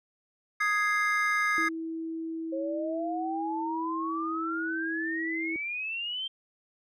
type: chord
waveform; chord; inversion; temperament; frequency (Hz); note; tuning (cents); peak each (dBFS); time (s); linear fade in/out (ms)
triangle; Ab major; second; equal; 1244.5 / 1661.2 / 2093; Eb6 / Ab6 / C7; 0 / 0 / 0; -27; 0.6-1.69; 10
type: tone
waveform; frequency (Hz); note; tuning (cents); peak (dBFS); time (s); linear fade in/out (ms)
sine; 325.5; E4; -22; -32; 1.58-5.56; 0
type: exponential sweep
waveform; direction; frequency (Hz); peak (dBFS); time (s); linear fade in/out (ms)
sine; up; 531 to 3166; -31; 2.52-6.28; 10
effects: none